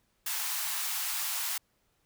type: high-pass noise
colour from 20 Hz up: white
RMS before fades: -33 dBFS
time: 0.26-1.58 s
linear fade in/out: 5 ms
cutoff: 740 Hz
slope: 48 dB/octave
effects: pink hiss -73 dBFS RMS until 2.05 s